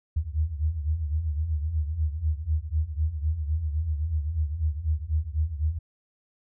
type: tone cluster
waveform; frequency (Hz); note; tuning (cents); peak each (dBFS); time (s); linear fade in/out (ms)
sine; 74 / 78.2 / 82; D2 / D#2 / E2; +14 / +9 / -9; -29; 0.16-5.79; 10
effects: none